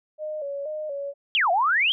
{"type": "tone with vibrato", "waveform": "sine", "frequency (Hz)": 587.3, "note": "D5", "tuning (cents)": 0, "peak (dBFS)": -28, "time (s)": [0.18, 1.14], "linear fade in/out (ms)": 50, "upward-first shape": "square", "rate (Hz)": 2.1, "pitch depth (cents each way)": 76}
{"type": "exponential two-way sweep", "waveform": "sine", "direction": "down then up", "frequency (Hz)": [3400, 659.3, 3298], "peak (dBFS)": -18, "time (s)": [1.35, 1.92], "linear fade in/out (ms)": 0, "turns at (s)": 1.51}
{"effects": []}